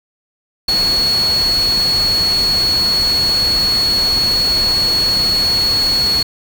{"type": "tone in noise", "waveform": "sine", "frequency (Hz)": 4360, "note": "C#8", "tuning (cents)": -29, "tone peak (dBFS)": -12, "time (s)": [0.68, 6.23], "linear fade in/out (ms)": 5, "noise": "pink", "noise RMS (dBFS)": -24, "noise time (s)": [0.68, 6.23], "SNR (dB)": 9, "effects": []}